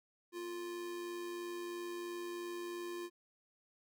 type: tone with amplitude modulation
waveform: square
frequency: 349.2 Hz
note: F4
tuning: in tune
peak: -40 dBFS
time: 0.32-3.1 s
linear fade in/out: 50 ms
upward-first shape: sine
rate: 103 Hz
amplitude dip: 35%
effects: none